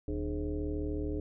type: tone with frequency modulation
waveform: sine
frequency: 189.2 Hz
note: F#3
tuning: 39 cents sharp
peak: -31 dBFS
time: 0.08-1.2 s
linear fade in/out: 2 ms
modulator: 113 Hz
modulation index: 2.3
effects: none